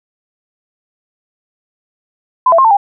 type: tone with pitch steps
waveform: sine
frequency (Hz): 1014 / 667 / 1064 / 894 / 805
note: B5 / E5 / C6 / A5 / G5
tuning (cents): +45 / +20 / +29 / +27 / +46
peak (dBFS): -5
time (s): 2.46-2.77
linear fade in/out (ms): 5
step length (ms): 62
effects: none

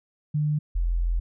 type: tone pair in turn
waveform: sine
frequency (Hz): 150 / 42.78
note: D3 / F1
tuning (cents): +37 / -35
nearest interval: octave + minor seventh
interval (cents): 2172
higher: first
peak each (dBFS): -21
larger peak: neither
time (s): 0.34-0.59 / 0.75-1.2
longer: second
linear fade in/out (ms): 10
effects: none

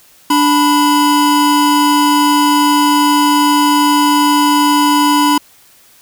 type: tone pair together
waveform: square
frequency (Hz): 292.5 / 990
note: D4 / B5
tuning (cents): -7 / +4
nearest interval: octave + major sixth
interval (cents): 2111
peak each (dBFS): -12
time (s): 0.3-5.38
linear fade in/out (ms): 5
effects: white hiss -46 dBFS RMS until 6.01 s

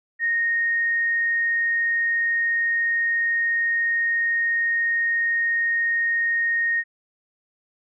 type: tone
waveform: sine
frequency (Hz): 1857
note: A#6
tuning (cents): -7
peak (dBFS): -19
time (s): 0.19-6.84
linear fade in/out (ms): 50
effects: none

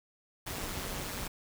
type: noise with amplitude modulation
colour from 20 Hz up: pink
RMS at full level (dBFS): -35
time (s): 0.46-1.28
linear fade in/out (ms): 10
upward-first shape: sine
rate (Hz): 190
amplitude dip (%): 65
effects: none

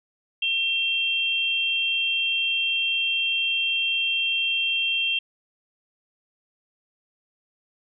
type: tone pair together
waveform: sine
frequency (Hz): 2716 / 3191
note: F7 / G7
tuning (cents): -49 / +30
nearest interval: minor third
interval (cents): 279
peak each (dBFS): -24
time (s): 0.42-5.19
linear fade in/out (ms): 5
effects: none

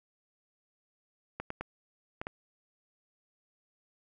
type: clicks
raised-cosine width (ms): 0.5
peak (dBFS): -21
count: 5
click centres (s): 1.4 / 1.504 / 1.61 / 2.215 / 2.269
effects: none

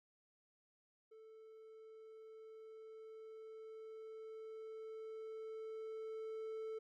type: tone with level ramp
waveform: triangle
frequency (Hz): 440.8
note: A4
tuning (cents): +3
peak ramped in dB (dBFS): -55 to -40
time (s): 1.11-6.79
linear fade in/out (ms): 10
effects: none

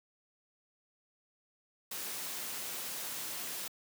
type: noise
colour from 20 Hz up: white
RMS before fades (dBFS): -40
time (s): 1.91-3.68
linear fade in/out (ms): 5
effects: high-pass 150 Hz 12 dB/octave

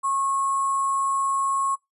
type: tone with sample-and-hold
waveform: sine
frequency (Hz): 1091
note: C#6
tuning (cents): -28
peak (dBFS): -21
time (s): 0.03-1.76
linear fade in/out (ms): 20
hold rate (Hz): 8820
effects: noise-tail reverb RT60 0.2 s tail -24 dB re dry + resampled to 32000 Hz

